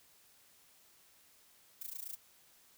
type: noise with amplitude modulation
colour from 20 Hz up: violet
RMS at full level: -41 dBFS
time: 1.81-2.16 s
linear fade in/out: 5 ms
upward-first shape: sine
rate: 28.2 Hz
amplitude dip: 90%
effects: white hiss -65 dBFS RMS until 2.77 s